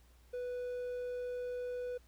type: tone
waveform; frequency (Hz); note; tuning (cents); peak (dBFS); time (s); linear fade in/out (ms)
triangle; 493.9; B4; 0; -35; 0.33-1.98; 10
effects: added 60 Hz sine -61 dBFS peak until 2.07 s + pink hiss -69 dBFS RMS until 2.07 s